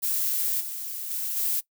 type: noise with level steps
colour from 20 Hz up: violet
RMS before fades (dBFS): -26 / -34 / -30 / -26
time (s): 0.02-1.61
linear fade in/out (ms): 20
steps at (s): 0.6 / 1.1 / 1.36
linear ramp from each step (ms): 10
effects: noise-tail reverb RT60 0.1 s tail -20 dB re dry